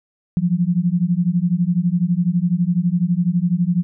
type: beating tone pair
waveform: sine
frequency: 169.5 / 181.5 Hz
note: E3 / F#3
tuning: +49 / -33 cents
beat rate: 12 Hz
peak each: -18 dBFS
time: 0.37-3.83 s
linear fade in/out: 0 ms
effects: none